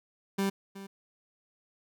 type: tone with echo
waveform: 30% pulse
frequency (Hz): 196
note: G3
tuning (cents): 0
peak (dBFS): -24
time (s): 0.38-0.5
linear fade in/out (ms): 10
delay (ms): 370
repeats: 1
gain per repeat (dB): -15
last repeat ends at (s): 0.87
effects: none